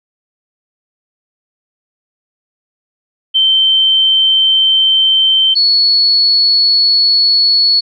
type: tone pair in turn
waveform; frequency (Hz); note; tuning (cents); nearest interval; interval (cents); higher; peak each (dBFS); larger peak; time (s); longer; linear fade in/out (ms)
sine; 3108 / 4395; G7 / C#8; -16 / -16; tritone; 600; second; -7; neither; 3.34-5.55 / 5.55-7.81; second; 20
effects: none